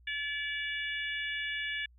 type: harmonic tone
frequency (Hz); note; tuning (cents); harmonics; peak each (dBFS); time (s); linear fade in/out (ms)
575; D5; -37; 3 / 4 / 5 / 6; -36 / -38 / -40 / -42; 0.07-1.86; 5
effects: added 60 Hz sine -57 dBFS peak until 1.98 s